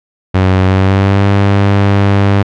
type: tone with pitch glide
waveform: sawtooth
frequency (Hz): 93.7 to 99.85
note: F#2 to G2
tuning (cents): +22 to +32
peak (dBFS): -3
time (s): 0.34-2.43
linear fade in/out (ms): 10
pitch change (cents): +110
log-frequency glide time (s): 0.63-1.26
effects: low-pass 3000 Hz 12 dB/octave